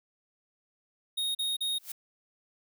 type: tone bursts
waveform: square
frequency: 3729 Hz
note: A#7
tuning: in tune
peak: -29 dBFS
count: 3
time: 1.17-1.786 s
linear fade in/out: 10 ms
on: 180 ms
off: 38 ms
type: noise with exponential growth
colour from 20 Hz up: blue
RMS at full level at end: -34 dBFS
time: 1.76-1.92 s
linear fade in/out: 5 ms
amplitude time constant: 34 ms
effects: none